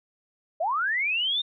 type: linear sweep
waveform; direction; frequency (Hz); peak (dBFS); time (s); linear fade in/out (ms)
sine; up; 597 to 3692; -23; 0.6-1.42; 10
effects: none